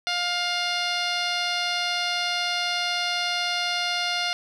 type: tone with low-pass filter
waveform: 10% pulse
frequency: 706 Hz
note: F5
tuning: 19 cents sharp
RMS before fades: -26 dBFS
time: 0.07-4.33 s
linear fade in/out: 0 ms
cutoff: 5300 Hz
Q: 1.8
effects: none